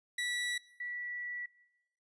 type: tone pair in turn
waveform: 30% pulse / sine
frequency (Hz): 1951 / 1951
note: B6 / B6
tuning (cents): -22 / -22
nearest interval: unison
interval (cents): 0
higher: neither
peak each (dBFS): -30 / -37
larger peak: first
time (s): 0.18-0.58 / 0.8-1.46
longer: second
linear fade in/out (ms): 5
effects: noise-tail reverb RT60 0.9 s tail -21 dB re dry + resampled to 22050 Hz